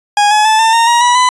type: tone with pitch steps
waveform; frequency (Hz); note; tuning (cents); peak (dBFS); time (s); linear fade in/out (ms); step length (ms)
40% pulse; 825 / 848.2 / 872 / 896.6 / 921.8 / 947.7 / 974.3 / 1001.7; G#5 / G#5 / A5 / A5 / A#5 / A#5 / B5 / B5; -12 / +36 / -16 / +32 / -20 / +28 / -24 / +24; -6; 0.17-1.29; 2; 140
effects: resampled to 22050 Hz